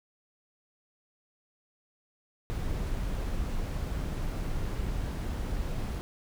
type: noise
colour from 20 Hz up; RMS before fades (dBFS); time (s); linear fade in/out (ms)
brown; -32; 2.5-6.01; 0
effects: none